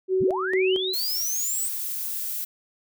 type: tone with tremolo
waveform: sine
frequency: 375.7 Hz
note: F#4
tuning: 26 cents sharp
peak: -19 dBFS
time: 0.08-0.95 s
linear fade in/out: 50 ms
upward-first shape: square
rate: 2.2 Hz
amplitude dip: 60%
type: linear sweep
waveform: sine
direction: up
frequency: 43.54 to 8270 Hz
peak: -26 dBFS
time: 0.2-1.69 s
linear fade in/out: 20 ms
type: noise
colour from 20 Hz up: violet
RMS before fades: -30 dBFS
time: 0.93-2.45 s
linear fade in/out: 10 ms
effects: none

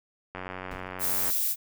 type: click train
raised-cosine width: 0.5 ms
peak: -21 dBFS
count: 89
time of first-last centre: 0.35-1.3 s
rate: 92.6 Hz
type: noise with exponential decay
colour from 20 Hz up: brown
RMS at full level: -34 dBFS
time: 0.71-0.92 s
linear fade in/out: 5 ms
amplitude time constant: 44 ms
type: noise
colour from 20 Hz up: violet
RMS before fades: -27 dBFS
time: 0.99-1.56 s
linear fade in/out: 50 ms
effects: none

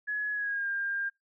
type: tone with pitch glide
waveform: sine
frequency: 1690 to 1602.5 Hz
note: G#6 to G6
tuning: +30 to +38 cents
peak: -29 dBFS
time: 0.07-1.1 s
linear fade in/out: 20 ms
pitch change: -92 cents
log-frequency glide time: 0.32-0.68 s
effects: noise-tail reverb RT60 0.2 s tail -25 dB re dry

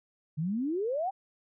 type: exponential sweep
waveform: sine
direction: up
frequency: 145.6 to 806 Hz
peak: -28 dBFS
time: 0.37-1.11 s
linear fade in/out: 20 ms
effects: none

